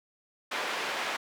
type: band-pass noise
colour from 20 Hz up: white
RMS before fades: -33 dBFS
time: 0.51-1.17 s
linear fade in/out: 10 ms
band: 390 to 2400 Hz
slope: 12 dB/octave
effects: none